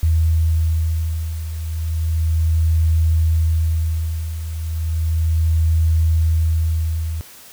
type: beating tone pair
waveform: sine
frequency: 80.6 / 80.94 Hz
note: E2 / E2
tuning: -38 / -31 cents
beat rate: 0.34 Hz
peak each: -16 / -21 dBFS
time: 0.03-7.21 s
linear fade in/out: 0 ms
effects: white hiss -42 dBFS RMS until 7.52 s